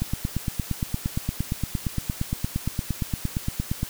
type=click train; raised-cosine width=5 ms; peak=-12 dBFS; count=34; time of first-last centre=0.02-3.831 s; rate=8.66 Hz; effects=white hiss -39 dBFS RMS until 3.89 s